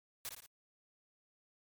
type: noise with echo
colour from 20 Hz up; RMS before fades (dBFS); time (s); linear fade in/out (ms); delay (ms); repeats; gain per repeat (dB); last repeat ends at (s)
white; -42; 0.25-0.29; 0; 57; 3; -5; 0.461
effects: MP3 96 kbps